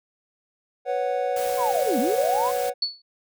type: chord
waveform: triangle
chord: B suspended second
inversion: none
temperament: equal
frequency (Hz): 493.9 / 554.4 / 740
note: B4 / C#5 / F#5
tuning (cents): 0 / 0 / 0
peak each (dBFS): -25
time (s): 0.85-2.74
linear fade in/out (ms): 50
type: noise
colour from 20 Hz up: white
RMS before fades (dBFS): -36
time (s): 1.36-2.7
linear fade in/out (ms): 5
type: linear two-way sweep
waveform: sine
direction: down then up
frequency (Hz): 1076 to 210.5 to 1076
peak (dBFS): -22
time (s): 1.57-2.52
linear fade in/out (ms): 50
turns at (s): 1.99
type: tone with exponential decay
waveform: sine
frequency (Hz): 4435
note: C#8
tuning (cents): 0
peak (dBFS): -18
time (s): 2.82-3.02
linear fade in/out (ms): 5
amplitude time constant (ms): 42
effects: none